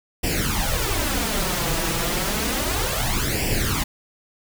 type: noise with flanger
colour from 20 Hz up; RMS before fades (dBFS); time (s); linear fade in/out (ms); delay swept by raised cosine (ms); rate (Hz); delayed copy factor
pink; -23; 0.23-3.84; 10; 0.38 to 6.08; 0.31; +0.8
effects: none